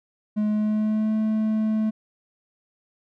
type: tone with pitch glide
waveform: triangle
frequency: 211.5 to 217.3 Hz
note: G#3 to A3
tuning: +32 to -21 cents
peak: -18 dBFS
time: 0.36-1.91 s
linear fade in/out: 20 ms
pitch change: +47 cents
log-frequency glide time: 0.48-1.15 s
effects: none